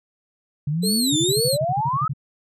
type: exponential sweep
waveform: sine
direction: up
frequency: 140 to 1320 Hz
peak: -20 dBFS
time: 0.67-2.08 s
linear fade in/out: 5 ms
type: tone with vibrato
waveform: 25% pulse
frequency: 3951 Hz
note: B7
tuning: in tune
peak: -16 dBFS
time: 0.82-1.58 s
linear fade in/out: 50 ms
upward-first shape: sine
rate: 2 Hz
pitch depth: 200 cents each way
type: tone with exponential decay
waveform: sine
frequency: 436.2 Hz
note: A4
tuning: 15 cents flat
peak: -24 dBFS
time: 0.83-1.29 s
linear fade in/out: 5 ms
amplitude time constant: 100 ms
type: tone bursts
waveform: sine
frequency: 137.8 Hz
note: C#3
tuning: 10 cents flat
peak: -22 dBFS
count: 13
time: 1.12-2.135 s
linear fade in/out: 10 ms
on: 43 ms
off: 38 ms
effects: none